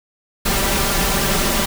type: noise with comb filter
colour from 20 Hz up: pink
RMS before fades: -18 dBFS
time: 0.45-1.66 s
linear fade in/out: 10 ms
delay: 5.1 ms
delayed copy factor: +0.65
effects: none